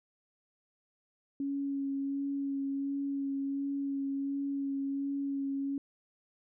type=tone with vibrato; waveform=sine; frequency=277.2 Hz; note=C#4; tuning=in tune; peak=-31 dBFS; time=1.4-5.78 s; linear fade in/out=2 ms; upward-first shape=sine; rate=1.4 Hz; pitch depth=14 cents each way; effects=none